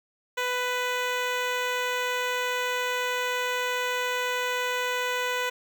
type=tone with notch filter; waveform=10% pulse; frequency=496.8 Hz; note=B4; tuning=10 cents sharp; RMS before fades=-28 dBFS; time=0.37-5.5 s; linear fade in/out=10 ms; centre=10000 Hz; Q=0.85; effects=none